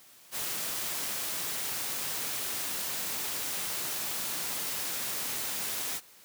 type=noise; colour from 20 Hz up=white; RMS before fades=-34 dBFS; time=0.31-6.01 s; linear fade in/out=50 ms; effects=white hiss -56 dBFS RMS until 6.24 s + high-pass 100 Hz 12 dB/octave